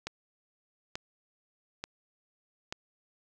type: click train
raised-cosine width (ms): 0.2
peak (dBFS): -18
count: 4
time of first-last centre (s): 0.07-2.725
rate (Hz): 1.13
effects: none